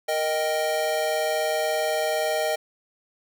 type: chord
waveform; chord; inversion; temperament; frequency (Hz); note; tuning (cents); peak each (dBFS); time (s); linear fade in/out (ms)
square; Eb major; second; equal; 466.2 / 622.3 / 784; Bb4 / Eb5 / G5; 0 / 0 / 0; -31 / -25 / -30; 0.08-2.56; 10
effects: none